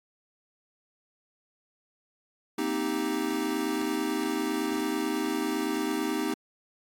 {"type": "chord", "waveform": "square", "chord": "C minor seventh", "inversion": "third", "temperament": "equal", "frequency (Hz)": [233.1, 261.6, 311.1, 392], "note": ["Bb3", "C4", "Eb4", "G4"], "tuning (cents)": [0, 0, 0, 0], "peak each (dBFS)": [-37, -34, -31, -34], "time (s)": [2.58, 6.34], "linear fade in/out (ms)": 5, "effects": ["AAC 64 kbps"]}